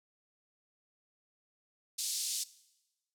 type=band-pass noise; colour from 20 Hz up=pink; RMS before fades=-36 dBFS; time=1.98-2.44 s; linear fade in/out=10 ms; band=4200 to 11000 Hz; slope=24 dB/octave; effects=noise-tail reverb RT60 1.0 s tail -19 dB re dry